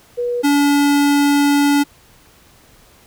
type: tone pair in turn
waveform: sine / square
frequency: 484.4 / 286.2 Hz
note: B4 / D4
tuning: -34 / -45 cents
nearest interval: major sixth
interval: 911 cents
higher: first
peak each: -17 / -12 dBFS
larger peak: second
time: 0.17-0.43 / 0.43-1.84 s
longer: second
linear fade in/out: 20 ms
effects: pink hiss -49 dBFS RMS until 3.06 s